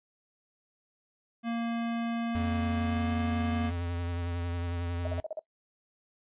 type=tone with pitch glide; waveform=square; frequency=232.3 to 234.7 Hz; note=A#3 to A#3; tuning=-6 to +12 cents; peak=-30 dBFS; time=1.43-3.72 s; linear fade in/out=50 ms; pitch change=+18 cents; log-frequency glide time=2.77-3.08 s
type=tone with vibrato; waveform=square; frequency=86.5 Hz; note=F2; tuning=16 cents flat; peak=-32 dBFS; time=2.35-5.2 s; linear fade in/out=0 ms; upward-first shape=triangle; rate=11 Hz; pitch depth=33 cents each way
type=tone bursts; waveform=sine; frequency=627 Hz; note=D#5; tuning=13 cents sharp; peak=-32 dBFS; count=6; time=5.05-5.393 s; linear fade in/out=2 ms; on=23 ms; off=41 ms
effects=noise-tail reverb RT60 0.1 s tail -19 dB re dry + resampled to 8000 Hz